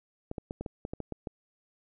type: clicks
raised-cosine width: 2 ms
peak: -22 dBFS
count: 10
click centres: 0.314 / 0.382 / 0.509 / 0.61 / 0.662 / 0.851 / 0.935 / 1.003 / 1.123 / 1.272 s
effects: none